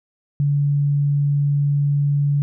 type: tone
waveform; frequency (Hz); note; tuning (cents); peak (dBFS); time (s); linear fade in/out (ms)
sine; 143.4; D3; -41; -15; 0.4-2.42; 0
effects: none